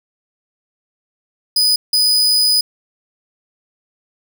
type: tone bursts at uneven times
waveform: 40% pulse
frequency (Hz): 4978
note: D#8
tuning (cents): 0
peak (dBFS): -10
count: 2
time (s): 1.56-1.76 / 1.93-2.61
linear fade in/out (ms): 5
effects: none